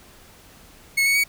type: tone with pitch steps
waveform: 40% pulse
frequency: 2192 / 2220 / 2248 Hz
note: C#7 / C#7 / C#7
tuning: -20 / +2 / +24 cents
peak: -16 dBFS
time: 0.97-1.24 s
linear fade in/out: 10 ms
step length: 90 ms
effects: pink hiss -49 dBFS RMS until 1.28 s